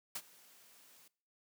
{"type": "noise with ADSR envelope", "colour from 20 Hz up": "white", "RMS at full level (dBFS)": -39, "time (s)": [0.15, 1.08], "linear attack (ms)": 6, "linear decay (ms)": 54, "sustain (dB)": -23, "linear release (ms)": 5, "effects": ["noise-tail reverb RT60 0.5 s tail -22 dB re dry", "high-pass 150 Hz 12 dB/octave"]}